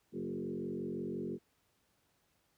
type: tone with frequency modulation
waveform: sine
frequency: 293.7 Hz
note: D4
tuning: in tune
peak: -36 dBFS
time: 0.12-1.39 s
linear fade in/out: 50 ms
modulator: 45.8 Hz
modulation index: 2.8
effects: pink hiss -75 dBFS RMS until 2.57 s + high-pass 60 Hz 12 dB/octave